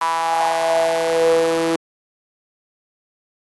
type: tone with high-pass filter sweep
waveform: sawtooth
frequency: 164.81 Hz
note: E3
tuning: in tune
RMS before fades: -18 dBFS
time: 0.01-1.76 s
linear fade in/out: 5 ms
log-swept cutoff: 1000 to 380 Hz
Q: 7.6
effects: AAC 32 kbps